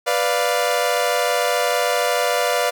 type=chord; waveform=sawtooth; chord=B diminished; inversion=none; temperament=equal; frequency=493.9 / 587.3 / 698.5 Hz; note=B4 / D5 / F5; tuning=0 / 0 / 0 cents; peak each=-18 dBFS; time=0.06-2.71 s; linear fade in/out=20 ms; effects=none